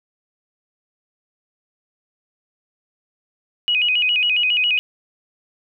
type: tone with vibrato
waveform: sine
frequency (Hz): 2700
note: E7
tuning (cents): +41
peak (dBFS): -15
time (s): 3.68-4.79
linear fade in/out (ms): 0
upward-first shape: square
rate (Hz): 7.3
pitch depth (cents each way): 130
effects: none